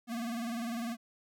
square tone with vibrato, 233.5 Hz, A#3, 3 cents sharp, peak -35 dBFS, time 0.07-0.97 s, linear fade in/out 50 ms, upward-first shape square, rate 20 Hz, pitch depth 65 cents each way, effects none

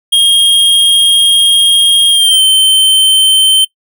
square tone with pitch glide, 3243 to 3100 Hz, G#7 to G7, -42 to -20 cents, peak -5 dBFS, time 0.12-3.65 s, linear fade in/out 10 ms, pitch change -78 cents, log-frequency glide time 2.1-2.41 s, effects noise-tail reverb RT60 0.1 s tail -20 dB re dry

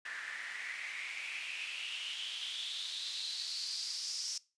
white noise with band-pass filter sweep, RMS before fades -41 dBFS, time 0.05-4.38 s, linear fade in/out 5 ms, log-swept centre 1700 to 5500 Hz, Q 6.2, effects noise-tail reverb RT60 0.3 s tail -21 dB re dry + resampled to 22050 Hz

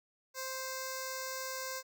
5% pulse tone with notch filter, 523.3 Hz, C5, in tune, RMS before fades -40 dBFS, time 0.34-1.83 s, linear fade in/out 50 ms, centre 3100 Hz, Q 0.8, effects none

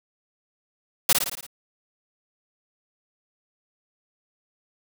white noise with echo, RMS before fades -17 dBFS, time 1.09-1.13 s, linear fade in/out 5 ms, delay 56 ms, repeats 6, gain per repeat -4 dB, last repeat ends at 1.466 s, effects none

